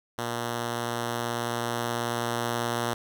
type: tone with level ramp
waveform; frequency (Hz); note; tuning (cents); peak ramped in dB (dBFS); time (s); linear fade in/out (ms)
5% pulse; 118.5; A#2; +29; -18 to -15; 0.18-2.94; 5
effects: none